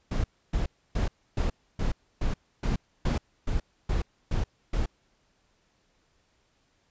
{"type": "noise bursts", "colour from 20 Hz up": "brown", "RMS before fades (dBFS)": -26, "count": 12, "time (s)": [0.11, 4.86], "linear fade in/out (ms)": 5, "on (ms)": 130, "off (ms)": 290, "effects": ["pink hiss -69 dBFS RMS until 6.9 s", "resampled to 16000 Hz"]}